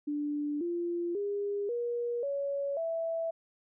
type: tone with pitch steps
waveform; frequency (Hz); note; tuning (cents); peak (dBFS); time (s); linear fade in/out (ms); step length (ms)
sine; 293.7 / 345.3 / 405.9 / 477.1 / 560.9 / 659.3; D4 / F4 / G#4 / A#4 / C#5 / E5; 0 / -20 / -40 / +40 / +20 / 0; -30; 0.07-3.31; 10; 540
effects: none